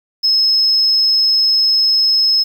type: tone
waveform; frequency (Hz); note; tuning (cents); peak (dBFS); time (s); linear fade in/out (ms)
triangle; 5180; E8; -31; -7; 0.23-2.44; 20
effects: tanh soft clip ceiling -8 dBFS + 7-bit